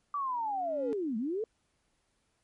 sine linear two-way sweep, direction down then up, 1174.7 to 207.7 to 457.9 Hz, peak -30 dBFS, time 0.14-1.44 s, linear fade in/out 2 ms, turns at 1.17 s
triangle tone with exponential growth, 280 Hz, C#4, 18 cents sharp, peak -30 dBFS, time 0.19-0.93 s, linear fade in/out 0 ms, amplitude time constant 160 ms
effects pink hiss -75 dBFS RMS until 2.43 s + MP3 48 kbps

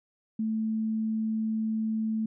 sine tone, 220 Hz, A3, in tune, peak -26 dBFS, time 0.39-2.26 s, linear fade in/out 5 ms, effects none

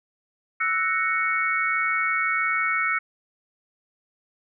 sine chord, F# dominant seventh, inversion third, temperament equal, 1318.5 / 1480 / 1864.7 / 2217 Hz, E6 / F#6 / A#6 / C#7, 0 / 0 / 0 / 0 cents, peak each -26 / -29 / -30 / -24 dBFS, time 0.6-2.99 s, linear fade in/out 10 ms, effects none

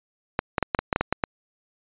clicks, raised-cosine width 0.5 ms, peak -6 dBFS, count 10, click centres 0.391 / 0.582 / 0.627 / 0.748 / 0.79 / 0.928 / 0.961 / 1.01 / 1.126 / 1.238 s, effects resampled to 8000 Hz

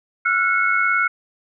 sine tone cluster, 1359 / 1458 / 2189 Hz, F6 / F#6 / C#7, -48 / -26 / -22 cents, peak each -20 dBFS, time 0.25-1.08 s, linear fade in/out 10 ms, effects none

